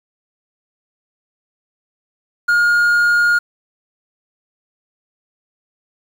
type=tone; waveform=triangle; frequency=1424 Hz; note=F6; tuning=33 cents sharp; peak=-9 dBFS; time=2.48-3.39 s; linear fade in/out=10 ms; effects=7-bit